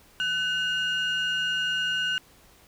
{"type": "tone pair together", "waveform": "sine", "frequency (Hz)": [1504.9, 2845], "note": ["F#6", "F7"], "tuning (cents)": [29, 31], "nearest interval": "major seventh", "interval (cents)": 1102, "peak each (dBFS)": -25, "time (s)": [0.2, 2.18], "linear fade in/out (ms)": 0, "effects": ["tanh soft clip ceiling -21 dBFS", "pink hiss -56 dBFS RMS until 2.67 s"]}